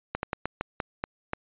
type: slowing click train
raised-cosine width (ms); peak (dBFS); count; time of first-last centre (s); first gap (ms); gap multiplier
0.5; -13; 8; 0.15-1.334; 81; 1.24
effects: resampled to 8000 Hz